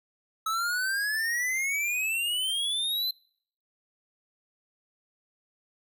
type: exponential sweep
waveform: square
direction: up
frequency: 1289 to 4100 Hz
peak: -27 dBFS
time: 0.46-3.11 s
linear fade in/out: 5 ms
effects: noise-tail reverb RT60 0.6 s tail -26 dB re dry